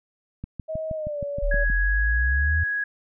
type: click train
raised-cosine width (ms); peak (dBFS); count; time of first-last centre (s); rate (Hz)
5; -20; 9; 0.44-1.7; 6.35
type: tone with pitch glide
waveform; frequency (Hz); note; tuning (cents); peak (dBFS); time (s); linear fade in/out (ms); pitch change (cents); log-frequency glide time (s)
sine; 634 to 571.4; D#5 to D5; +32 to -48; -27; 0.68-1.65; 20; -180; 0.94-1.22
type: exponential sweep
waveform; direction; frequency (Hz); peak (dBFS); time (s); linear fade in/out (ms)
sine; up; 34.65 to 82.41; -20; 1.42-2.64; 10
type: tone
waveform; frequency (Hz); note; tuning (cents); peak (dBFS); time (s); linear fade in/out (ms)
sine; 1663; G#6; +2; -23; 1.51-2.84; 5
effects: none